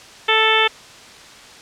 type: harmonic tone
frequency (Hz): 440.2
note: A4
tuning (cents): +1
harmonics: 1 / 2 / 3 / 4 / 5 / 6 / 7 / 8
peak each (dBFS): -21 / -21 / -21 / -21 / -21 / -21 / -21 / -21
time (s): 0.28-0.68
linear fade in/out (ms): 10
effects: white hiss -41 dBFS RMS until 1.61 s + low-pass 6000 Hz 12 dB/octave